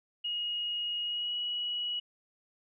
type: tone with pitch glide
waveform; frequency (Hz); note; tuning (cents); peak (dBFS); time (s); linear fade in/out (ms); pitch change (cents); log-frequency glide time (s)
sine; 2881 to 2920; F#7 to F#7; -47 to -24; -31; 0.24-2; 10; +23; 1.03-1.35
effects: none